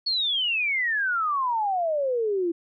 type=exponential sweep; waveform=sine; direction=down; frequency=4435 to 330.1 Hz; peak=-22 dBFS; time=0.06-2.52 s; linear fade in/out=10 ms; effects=none